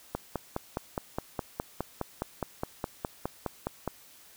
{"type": "click train", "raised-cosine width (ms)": 1, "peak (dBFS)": -16, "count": 19, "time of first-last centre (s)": [0.15, 3.877], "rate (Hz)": 4.83, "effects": ["white hiss -55 dBFS RMS until 4.36 s"]}